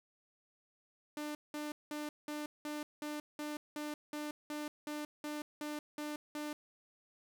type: tone bursts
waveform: sawtooth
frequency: 298.6 Hz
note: D4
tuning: 29 cents sharp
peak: -35 dBFS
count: 15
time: 1.17-6.53 s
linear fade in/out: 2 ms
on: 180 ms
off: 190 ms
effects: none